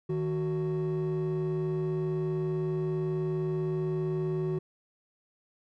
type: tone pair together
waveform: triangle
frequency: 156.2 / 371.5 Hz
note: D#3 / F#4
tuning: +7 / +7 cents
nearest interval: octave + minor third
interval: 1500 cents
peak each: -27 dBFS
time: 0.09-4.59 s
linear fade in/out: 10 ms
effects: tanh soft clip ceiling -23 dBFS